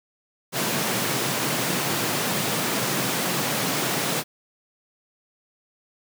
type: high-pass noise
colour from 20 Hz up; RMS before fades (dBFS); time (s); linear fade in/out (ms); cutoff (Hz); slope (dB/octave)
pink; -25; 0.52-4.24; 50; 120; 48
effects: none